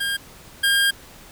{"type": "tone pair in turn", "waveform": "25% pulse", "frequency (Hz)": [1610, 1610], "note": ["G6", "G6"], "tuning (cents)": [46, 46], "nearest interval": "unison", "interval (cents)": 0, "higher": "neither", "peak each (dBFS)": [-18, -12], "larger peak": "second", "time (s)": [[0, 0.17], [0.63, 0.91]], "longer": "second", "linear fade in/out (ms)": 10, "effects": ["pink hiss -45 dBFS RMS until 1.31 s"]}